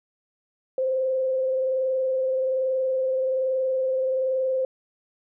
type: tone with frequency modulation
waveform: sine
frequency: 522 Hz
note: C5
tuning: 4 cents flat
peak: -21 dBFS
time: 0.78-4.65 s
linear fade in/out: 2 ms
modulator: 21.2 Hz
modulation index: 0.33
effects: none